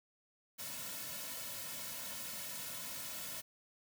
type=noise with comb filter; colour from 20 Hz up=white; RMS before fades=-44 dBFS; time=0.58-3.42 s; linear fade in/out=20 ms; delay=2.5 ms; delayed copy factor=-0.95; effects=none